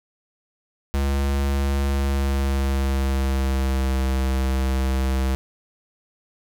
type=tone with pitch glide; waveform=square; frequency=69.3 to 65.87 Hz; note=C#2 to C2; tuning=0 to +12 cents; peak=-20 dBFS; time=0.94-5.35 s; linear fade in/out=0 ms; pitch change=-88 cents; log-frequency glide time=1.82-4.02 s; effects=none